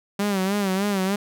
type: tone with vibrato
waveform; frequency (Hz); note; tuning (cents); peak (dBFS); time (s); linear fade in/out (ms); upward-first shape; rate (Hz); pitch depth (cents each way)
sawtooth; 196.4; G3; +4; -17; 0.19-1.16; 5; sine; 3.3; 89
effects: none